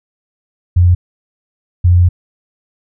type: tone pair in turn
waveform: sine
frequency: 88.5 / 88.5 Hz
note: F2 / F2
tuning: +23 / +23 cents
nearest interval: unison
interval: 0 cents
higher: neither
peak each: -5 dBFS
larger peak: neither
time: 0.76-0.95 / 1.84-2.09 s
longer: second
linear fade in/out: 10 ms
effects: none